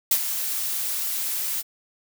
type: noise with ADSR envelope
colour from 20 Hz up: blue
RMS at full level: -17 dBFS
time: 0.11-1.63 s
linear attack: 5 ms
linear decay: 63 ms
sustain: -10 dB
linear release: 36 ms
effects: none